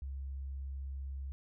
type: tone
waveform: sine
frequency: 67.8 Hz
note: C#2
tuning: 38 cents flat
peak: -38 dBFS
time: 0.02-1.32 s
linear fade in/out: 0 ms
effects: none